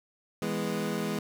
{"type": "chord", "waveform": "25% pulse", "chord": "E major", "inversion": "none", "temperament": "equal", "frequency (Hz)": [164.81, 207.7, 246.9], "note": ["E3", "G#3", "B3"], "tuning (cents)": [0, 0, 0], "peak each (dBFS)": [-31, -28, -33], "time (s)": [0.42, 1.19], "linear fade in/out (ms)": 2, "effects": []}